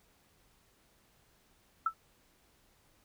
sine tone with exponential decay, 1321 Hz, E6, 3 cents sharp, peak -23 dBFS, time 1.86-1.94 s, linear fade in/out 5 ms, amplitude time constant 16 ms, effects pink hiss -68 dBFS RMS until 3.04 s

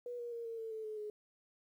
sine tone with pitch steps, 485.9 / 476.2 / 466.6 / 457.3 / 448.2 / 439.2 / 430.4 / 421.8 Hz, B4 / A#4 / A#4 / A#4 / A4 / A4 / A4 / G#4, -28 / +37 / +2 / -33 / +32 / -3 / -38 / +27 cents, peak -40 dBFS, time 0.06-1.1 s, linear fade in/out 2 ms, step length 130 ms, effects 12-bit

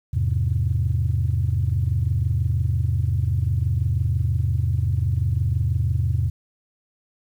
sine chord, E augmented, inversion none, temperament just, 82.41 / 103.01 / 128.76 Hz, E2 / G#2 / B#2, 0 / -14 / -27 cents, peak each -22 / -22 / -23 dBFS, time 0.13-6.3 s, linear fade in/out 10 ms, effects tanh soft clip ceiling -11 dBFS + 9-bit

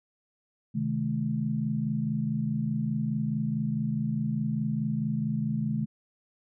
sine chord, A diminished, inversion first, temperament equal with one note detuned, 130.81 / 155.56 / 214.9 Hz, C3 / Eb3 / A3, 0 / 0 / -41 cents, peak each -32 / -31 / -29 dBFS, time 0.74-5.86 s, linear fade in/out 20 ms, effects none

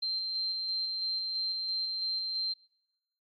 sine tone with tremolo, 4142 Hz, C8, 18 cents flat, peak -29 dBFS, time 0.02-2.54 s, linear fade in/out 10 ms, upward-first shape square, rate 3 Hz, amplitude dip 25%, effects noise-tail reverb RT60 1.0 s tail -24 dB re dry + MP3 32 kbps

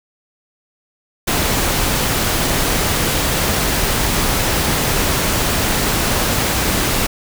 pink noise, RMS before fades -17 dBFS, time 1.27-7.07 s, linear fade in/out 10 ms, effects none

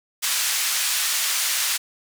white band-pass noise, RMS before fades -23 dBFS, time 0.22-1.78 s, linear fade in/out 20 ms, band 1400 to 10000 Hz, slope 12 dB/octave, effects none

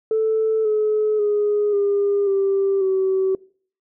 sine tone with pitch steps, 440 / 427.5 / 415.3 / 403.5 / 392 / 380.8 Hz, A4 / A4 / G#4 / G#4 / G4 / F#4, 0 / -50 / 0 / -50 / 0 / +50 cents, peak -15 dBFS, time 0.11-3.35 s, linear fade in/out 2 ms, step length 540 ms, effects noise-tail reverb RT60 0.5 s tail -24 dB re dry + tanh soft clip ceiling -12 dBFS

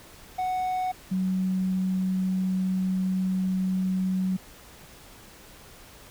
triangle / sine tone pair in turn, 740 / 186.99 Hz, F#5 / F#3, 0 / +19 cents, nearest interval 2 octaves, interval 2381 cents, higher first, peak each -23 dBFS, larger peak neither, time 0.38-0.92 / 1.11-4.37 s, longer second, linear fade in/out 10 ms, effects pink hiss -49 dBFS RMS until 6.1 s

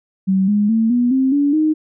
sine tone with pitch steps, 190.9 / 207 / 224.4 / 243.3 / 263.8 / 286 / 310.1 Hz, G3 / G#3 / A3 / B3 / C4 / D4 / D#4, -46 / -5 / +34 / -26 / +14 / -46 / -6 cents, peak -12 dBFS, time 0.27-1.74 s, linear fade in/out 20 ms, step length 210 ms, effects none

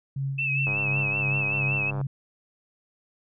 sine tone with tremolo, 136.7 Hz, C#3, 24 cents flat, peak -25 dBFS, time 0.16-2.07 s, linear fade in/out 5 ms, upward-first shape sine, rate 2.8 Hz, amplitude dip 60%
sine tone with vibrato, 2611 Hz, E7, 17 cents flat, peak -24 dBFS, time 0.38-1.91 s, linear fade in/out 10 ms, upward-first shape sine, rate 5.3 Hz, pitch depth 55 cents each way
click train, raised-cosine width 1 ms, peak -22 dBFS, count 138, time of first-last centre 0.67-2.013 s, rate 102 Hz
effects none

